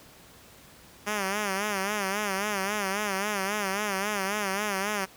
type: tone with vibrato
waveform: 5% pulse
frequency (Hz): 200.9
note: G3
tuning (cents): +43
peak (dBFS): -16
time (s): 1.06-5.06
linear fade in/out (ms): 20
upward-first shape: sine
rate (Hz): 3.7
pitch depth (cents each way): 100
effects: pink hiss -52 dBFS RMS until 5.16 s + high-pass 60 Hz 12 dB/octave